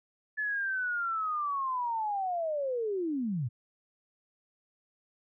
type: linear sweep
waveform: sine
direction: down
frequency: 1732 to 107 Hz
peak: -29 dBFS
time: 0.37-3.49 s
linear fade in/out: 20 ms
effects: none